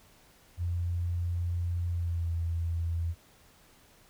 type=tone with pitch glide; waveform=sine; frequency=86.9 to 83.84 Hz; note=F2 to E2; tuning=-8 to +30 cents; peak=-28 dBFS; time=0.57-3.15 s; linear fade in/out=50 ms; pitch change=-62 cents; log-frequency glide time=1.86-2.32 s; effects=pink hiss -60 dBFS RMS until 4.09 s